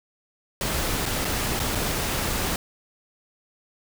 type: noise with dropouts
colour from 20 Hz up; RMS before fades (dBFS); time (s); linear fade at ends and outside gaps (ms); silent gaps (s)
pink; -26; 0.61-2.56; 1; 1.056-1.061 / 1.247-1.251 / 1.594-1.6 / 1.75-1.754
effects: none